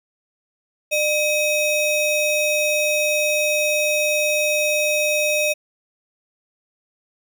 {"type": "ring-modulated tone", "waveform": "square", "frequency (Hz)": 1568, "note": "G6", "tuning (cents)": 0, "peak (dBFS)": -15, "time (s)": [0.91, 5.54], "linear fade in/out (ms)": 20, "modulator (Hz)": 965, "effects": []}